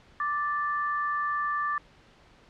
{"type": "tone pair together", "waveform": "sine", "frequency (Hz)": [1174.7, 1760.1], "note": ["D6", "A6"], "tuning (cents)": [0, 0], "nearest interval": "perfect fifth", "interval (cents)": 700, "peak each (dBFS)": [-27, -32], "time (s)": [0.2, 1.78], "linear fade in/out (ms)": 2, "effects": ["pink hiss -57 dBFS RMS until 2.49 s", "low-pass 4000 Hz 12 dB/octave"]}